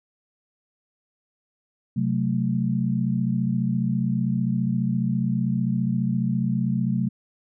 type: chord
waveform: sine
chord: F# diminished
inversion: second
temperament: equal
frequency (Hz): 130.81 / 185 / 220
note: C3 / F#3 / A3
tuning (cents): 0 / 0 / 0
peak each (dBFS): -25 / -25 / -25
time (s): 1.96-7.09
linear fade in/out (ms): 10
effects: none